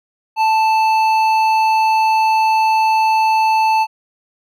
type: tone with hard clipping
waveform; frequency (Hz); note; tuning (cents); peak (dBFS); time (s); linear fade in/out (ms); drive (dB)
sine; 880; A5; 0; -13; 0.36-3.87; 50; 9
effects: none